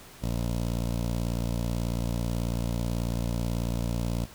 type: tone with notch filter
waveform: 15% pulse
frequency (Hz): 58.27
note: A#1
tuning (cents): 0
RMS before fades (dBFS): -29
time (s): 0.22-4.26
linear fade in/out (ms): 20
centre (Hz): 1700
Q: 0.61
effects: pink hiss -49 dBFS RMS until 4.34 s